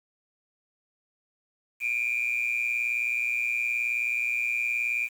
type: tone with amplitude modulation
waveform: sine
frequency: 2400 Hz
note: D7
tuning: 37 cents sharp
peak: -20 dBFS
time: 1.8-5.09 s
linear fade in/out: 50 ms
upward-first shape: sine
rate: 119 Hz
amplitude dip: 85%
effects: tanh soft clip ceiling -19 dBFS + 8-bit